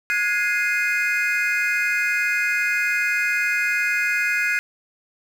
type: chord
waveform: triangle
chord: Ab dominant seventh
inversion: third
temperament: equal with one note detuned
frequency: 1443.7 / 1661.2 / 2093 / 2489 Hz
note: Gb6 / Ab6 / C7 / Eb7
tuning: -43 / 0 / 0 / 0 cents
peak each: -23 dBFS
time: 0.1-4.59 s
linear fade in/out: 0 ms
effects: 7-bit